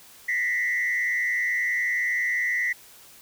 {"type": "tone with frequency modulation", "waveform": "sine", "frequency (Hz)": 1975.5, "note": "B6", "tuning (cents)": 0, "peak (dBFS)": -21, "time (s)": [0.28, 2.73], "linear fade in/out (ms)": 10, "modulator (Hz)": 110, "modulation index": 0.91, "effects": ["tanh soft clip ceiling -19 dBFS", "white hiss -50 dBFS RMS until 3.21 s"]}